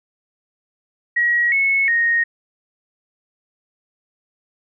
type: tone with pitch steps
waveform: sine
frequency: 1906 / 2196 / 1863 Hz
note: A#6 / C#7 / A#6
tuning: +38 / -17 / -2 cents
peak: -14 dBFS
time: 1.16-2.24 s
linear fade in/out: 10 ms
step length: 360 ms
effects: none